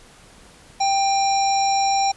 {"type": "harmonic tone with a mistuned harmonic", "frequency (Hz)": 798, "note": "G5", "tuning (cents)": 31, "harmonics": [1, 3, 5, 7, 9], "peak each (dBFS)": [-17, -31, -32, -26, -33], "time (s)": [0.8, 2.12], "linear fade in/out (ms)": 10, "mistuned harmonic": 1, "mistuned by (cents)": -25, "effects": ["pink hiss -48 dBFS RMS until 2.16 s", "resampled to 24000 Hz"]}